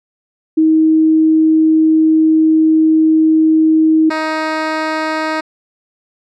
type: tone pair in turn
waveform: sine / 10% pulse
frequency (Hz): 316.5 / 314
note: D#4 / D#4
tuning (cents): +30 / +16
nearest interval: unison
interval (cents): 14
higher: first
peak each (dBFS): -7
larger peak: neither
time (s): 0.57-4.1 / 4.1-5.41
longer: first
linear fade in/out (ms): 10
effects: low-pass 4000 Hz 12 dB/octave